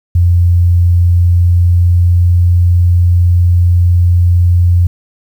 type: tone with pitch glide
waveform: sine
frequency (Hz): 87.31 to 87.82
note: F2 to F2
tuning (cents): 0 to +10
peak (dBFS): -5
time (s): 0.15-4.87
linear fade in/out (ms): 5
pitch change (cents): +10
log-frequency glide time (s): 0.7-2.47
effects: 7-bit